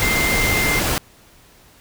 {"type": "tone in noise", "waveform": "sine", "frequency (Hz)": 2093, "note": "C7", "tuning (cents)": 0, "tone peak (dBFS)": -19, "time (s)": [0.02, 0.79], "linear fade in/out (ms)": 0, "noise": "pink", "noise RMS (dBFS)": -20, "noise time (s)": [0, 0.98], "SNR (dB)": -2, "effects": ["pink hiss -50 dBFS RMS until 1.8 s"]}